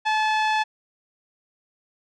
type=tone with low-pass filter; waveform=sawtooth; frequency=864 Hz; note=A5; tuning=32 cents flat; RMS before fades=-22 dBFS; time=0.05-0.64 s; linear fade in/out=20 ms; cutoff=3500 Hz; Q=0.89; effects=none